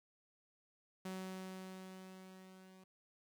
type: tone with level ramp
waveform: sawtooth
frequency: 187.5 Hz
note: F#3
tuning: 23 cents sharp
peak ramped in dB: -38 to -55 dBFS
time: 1.05-2.84 s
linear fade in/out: 5 ms
effects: 12-bit